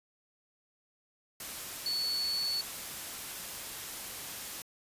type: tone in noise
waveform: sine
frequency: 4435 Hz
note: C#8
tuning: in tune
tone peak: -30 dBFS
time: 1.86-2.61 s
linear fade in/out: 2 ms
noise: white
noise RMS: -41 dBFS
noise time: 1.4-4.62 s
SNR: +8 dB
effects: resampled to 32000 Hz

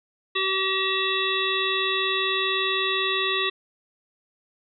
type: harmonic tone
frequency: 382.1 Hz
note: G4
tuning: 44 cents flat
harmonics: 1 / 3 / 5 / 7 / 9 / 10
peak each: -29 / -29 / -29 / -29 / -29 / -29 dBFS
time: 0.35-3.5 s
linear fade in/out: 10 ms
effects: none

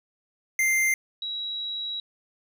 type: tone pair in turn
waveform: square / sine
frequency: 2093 / 3876 Hz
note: C7 / B7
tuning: 0 / -33 cents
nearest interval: major seventh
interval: 1067 cents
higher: second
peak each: -21 / -29 dBFS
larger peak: first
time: 0.59-0.94 / 1.22-2 s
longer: second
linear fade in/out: 2 ms
effects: none

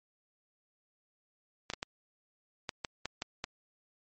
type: clicks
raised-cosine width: 0.2 ms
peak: -17 dBFS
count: 8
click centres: 1.701 / 1.736 / 1.829 / 2.692 / 2.848 / 3.056 / 3.221 / 3.441 s
effects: MP3 32 kbps

